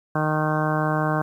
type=harmonic tone; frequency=154.2 Hz; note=D#3; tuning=15 cents flat; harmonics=1 / 2 / 3 / 4 / 5 / 6 / 7 / 8 / 9 / 10; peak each=-24 / -28 / -32 / -28 / -29 / -34 / -29 / -34 / -35 / -31 dBFS; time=0.15-1.22 s; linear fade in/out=5 ms; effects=9-bit